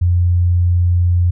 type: tone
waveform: sine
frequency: 88 Hz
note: F2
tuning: 14 cents sharp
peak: -10 dBFS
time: 0.01-1.31 s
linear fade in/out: 10 ms
effects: none